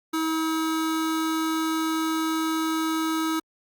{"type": "tone pair together", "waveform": "square", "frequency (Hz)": [320.5, 1283], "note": ["E4", "E6"], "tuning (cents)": [-49, -47], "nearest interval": "2 octaves", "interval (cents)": 2402, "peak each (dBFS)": [-25, -31], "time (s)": [0.13, 3.4], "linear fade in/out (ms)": 10, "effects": ["Opus 48 kbps"]}